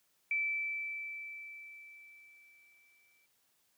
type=tone with exponential decay; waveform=sine; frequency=2322 Hz; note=D7; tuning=20 cents flat; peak=-29 dBFS; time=0.31-3.26 s; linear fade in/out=2 ms; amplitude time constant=640 ms; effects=white hiss -74 dBFS RMS until 3.77 s + high-pass 80 Hz 12 dB/octave